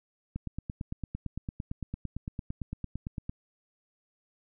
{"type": "click train", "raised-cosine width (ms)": 5, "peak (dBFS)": -22, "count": 27, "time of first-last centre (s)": [0.36, 3.295], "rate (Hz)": 8.86, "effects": []}